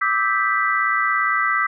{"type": "chord", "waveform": "sine", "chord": "E minor seventh", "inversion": "third", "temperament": "equal with one note detuned", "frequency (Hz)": [1174.7, 1292.1, 1568, 1975.5], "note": ["D6", "E6", "G6", "B6"], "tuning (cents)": [0, -35, 0, 0], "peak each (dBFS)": [-23, -22, -24, -21], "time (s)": [0.01, 1.67], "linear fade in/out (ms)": 10, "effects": []}